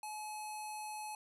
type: tone with low-pass filter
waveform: square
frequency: 853 Hz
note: G#5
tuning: 46 cents sharp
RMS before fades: -44 dBFS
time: 0.03-1.15 s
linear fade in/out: 2 ms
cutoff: 11000 Hz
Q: 3.5
effects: none